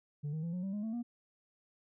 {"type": "tone with pitch steps", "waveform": "sine", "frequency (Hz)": [146.6, 157.12, 168.4, 180.49, 193.44, 207.3, 222.2, 238.2], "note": ["D3", "D#3", "E3", "F#3", "G3", "G#3", "A3", "A#3"], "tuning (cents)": [-3, 17, 37, -43, -23, -3, 17, 38], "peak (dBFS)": -32, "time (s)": [0.23, 1.03], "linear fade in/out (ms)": 20, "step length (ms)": 100, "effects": ["tanh soft clip ceiling -34 dBFS"]}